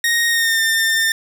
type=tone with pitch glide; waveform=sawtooth; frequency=1864.7 to 1802.2 Hz; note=A#6 to A6; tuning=0 to +41 cents; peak=-11 dBFS; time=0.04-1.12 s; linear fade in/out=2 ms; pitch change=-59 cents; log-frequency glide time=0.29-0.61 s; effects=none